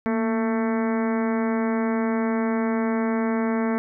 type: harmonic tone with a mistuned harmonic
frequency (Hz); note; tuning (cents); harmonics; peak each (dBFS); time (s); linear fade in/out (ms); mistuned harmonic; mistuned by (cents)
222.6; A3; +20; 1 / 2 / 3 / 4 / 5 / 6 / 7 / 8 / 9 / 10; -22 / -28 / -32 / -34 / -36 / -38 / -39 / -40 / -41 / -42; 0.06-3.78; 0; 1; +62
effects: none